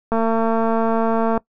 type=click train; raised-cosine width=1 ms; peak=-7 dBFS; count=285; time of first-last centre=0.12-1.377 s; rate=226 Hz; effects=noise-tail reverb RT60 0.1 s tail -22 dB re dry